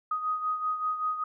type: beating tone pair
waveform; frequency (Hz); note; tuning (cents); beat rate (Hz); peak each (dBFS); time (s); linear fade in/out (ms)
sine; 1249 / 1254.2; D#6 / D#6; +6 / +13; 5.2; -28 / -35; 0.11-1.24; 5
effects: none